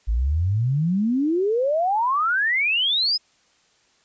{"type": "exponential sweep", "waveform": "sine", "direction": "up", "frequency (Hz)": [51.6, 5180], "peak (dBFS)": -18, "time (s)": [0.07, 3.18], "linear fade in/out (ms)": 20, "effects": ["white hiss -61 dBFS RMS until 4.04 s", "resampled to 16000 Hz"]}